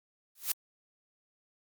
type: noise with exponential growth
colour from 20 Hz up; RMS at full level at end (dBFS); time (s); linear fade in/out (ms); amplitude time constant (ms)
blue; -25; 0.35-0.52; 5; 35
effects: Opus 48 kbps